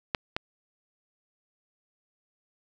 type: clicks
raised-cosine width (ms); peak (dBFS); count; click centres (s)
0.3; -9 / -12; 2; 0.148 / 0.365
effects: none